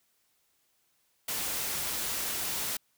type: noise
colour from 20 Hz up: white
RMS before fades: -33 dBFS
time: 1.28-2.77 s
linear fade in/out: 5 ms
effects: white hiss -72 dBFS RMS until 2.97 s